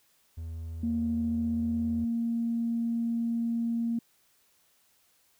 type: tone with pitch glide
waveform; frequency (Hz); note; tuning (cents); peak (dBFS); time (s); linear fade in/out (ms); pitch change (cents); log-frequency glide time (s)
triangle; 81.7 to 83.46; E2 to E2; -15 to +22; -33; 0.37-2.05; 10; +37; 1.09-1.76
type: tone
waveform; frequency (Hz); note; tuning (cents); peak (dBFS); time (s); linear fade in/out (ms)
sine; 232.1; A#3; -7; -26; 0.83-3.99; 5
effects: tanh soft clip ceiling -19 dBFS + white hiss -67 dBFS RMS until 5.39 s